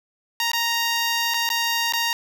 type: tone with dropouts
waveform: 10% pulse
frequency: 932.3 Hz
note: A#5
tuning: in tune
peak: -12 dBFS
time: 0.4-2.13 s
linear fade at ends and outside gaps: 1 ms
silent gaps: 0.517-0.533 / 1.338-1.342 / 1.491-1.501 / 1.924-1.935 s
effects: none